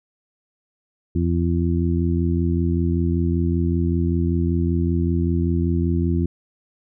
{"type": "harmonic tone", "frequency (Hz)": 85.2, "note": "F2", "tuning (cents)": -42, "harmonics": [1, 2, 3, 4], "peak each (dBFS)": [-20, -23, -25, -26], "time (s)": [1.15, 6.26], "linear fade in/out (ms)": 5, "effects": []}